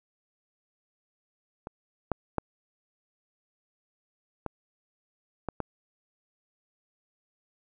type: clicks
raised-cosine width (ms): 1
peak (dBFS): -23 / -12 / -12 / -18 / -17 / -16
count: 6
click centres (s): 1.671 / 2.117 / 2.383 / 4.463 / 5.487 / 5.603
effects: none